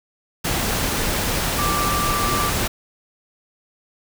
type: tone in noise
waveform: sine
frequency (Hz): 1174.7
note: D6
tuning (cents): 0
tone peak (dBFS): -22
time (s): 1.58-2.5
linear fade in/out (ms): 10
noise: pink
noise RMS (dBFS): -22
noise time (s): 0.44-2.68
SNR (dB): -3
effects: none